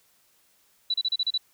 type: tone bursts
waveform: sine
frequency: 3951 Hz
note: B7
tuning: in tune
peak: -22 dBFS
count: 7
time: 0.9-1.378 s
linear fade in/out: 5 ms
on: 40 ms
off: 33 ms
effects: white hiss -64 dBFS RMS until 1.53 s